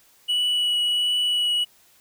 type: tone with vibrato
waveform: triangle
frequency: 2940 Hz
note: F#7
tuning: 12 cents flat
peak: -18 dBFS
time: 0.28-1.65 s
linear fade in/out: 20 ms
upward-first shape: triangle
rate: 1.4 Hz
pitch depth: 10 cents each way
effects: white hiss -57 dBFS RMS until 2 s